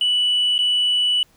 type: tone with dropouts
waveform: sine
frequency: 2960 Hz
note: F#7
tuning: in tune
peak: -14 dBFS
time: 0.01-1.23 s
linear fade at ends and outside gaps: 2 ms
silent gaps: 0.581-0.589 s
effects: tanh soft clip ceiling -13 dBFS + pink hiss -57 dBFS RMS until 1.36 s